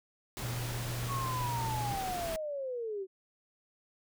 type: noise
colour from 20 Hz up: pink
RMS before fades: -40 dBFS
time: 0.37-2.36 s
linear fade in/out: 0 ms
type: tone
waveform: sine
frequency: 120 Hz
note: B2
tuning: 49 cents flat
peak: -35 dBFS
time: 0.42-1.93 s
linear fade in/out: 5 ms
type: linear sweep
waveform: sine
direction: down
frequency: 1122 to 370 Hz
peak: -34 dBFS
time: 1.07-3.07 s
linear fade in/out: 50 ms
effects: none